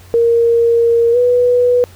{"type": "tone with pitch glide", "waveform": "sine", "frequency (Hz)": [466.2, 490.8], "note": ["A#4", "B4"], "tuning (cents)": [0, -11], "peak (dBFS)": -8, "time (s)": [0.14, 1.84], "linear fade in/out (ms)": 0, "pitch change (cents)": 89, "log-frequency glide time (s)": [1.12, 1.17], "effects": ["added 91 Hz sine -38 dBFS peak until 1.95 s", "pink hiss -44 dBFS RMS until 1.95 s"]}